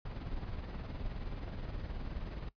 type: noise with tremolo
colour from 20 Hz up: brown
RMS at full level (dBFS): -38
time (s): 0.05-2.49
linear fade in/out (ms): 5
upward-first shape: triangle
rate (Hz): 19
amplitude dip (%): 55
effects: noise-tail reverb RT60 0.1 s tail -18 dB re dry + resampled to 11025 Hz